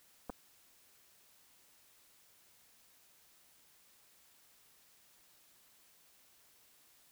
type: clicks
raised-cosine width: 1 ms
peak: -28 dBFS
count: 2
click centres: 0.296 / 0.3 s
effects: white hiss -66 dBFS RMS until 7.11 s